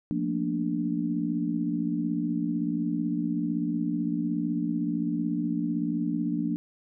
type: chord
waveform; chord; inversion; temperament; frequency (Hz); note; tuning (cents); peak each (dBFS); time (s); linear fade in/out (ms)
sine; Bb major seventh; second; equal with one note detuned; 174.61 / 220 / 235.9 / 293.7; F3 / A3 / Bb3 / D4; 0 / 0 / +21 / 0; -31 / -35 / -31 / -29; 0.11-6.56; 0
effects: none